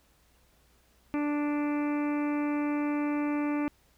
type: harmonic tone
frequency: 293.7 Hz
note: D4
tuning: in tune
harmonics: 1 / 2 / 3 / 4 / 5 / 6 / 7 / 8 / 9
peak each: -27 / -39 / -40 / -42 / -47 / -49 / -47 / -45 / -51 dBFS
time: 1.14-3.68 s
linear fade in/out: 0 ms
effects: added 60 Hz sine -66 dBFS peak until 3.97 s + pink hiss -66 dBFS RMS until 3.97 s